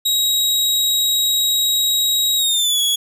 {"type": "tone with pitch glide", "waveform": "sawtooth", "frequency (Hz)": [3818, 3362], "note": ["A#7", "G#7"], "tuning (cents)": [41, 20], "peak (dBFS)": -12, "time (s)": [0.05, 2.96], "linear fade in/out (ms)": 10, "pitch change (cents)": -221, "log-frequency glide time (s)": [2.37, 2.81], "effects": []}